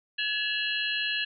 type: tone cluster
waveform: sine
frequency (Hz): 1699 / 2676 / 2876 / 3300 / 4112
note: G#6 / E7 / F#7 / G#7 / C8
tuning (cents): +39 / +25 / -50 / -12 / -31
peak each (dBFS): -31 / -33 / -32 / -37 / -36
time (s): 0.18-1.25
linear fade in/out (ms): 10
effects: none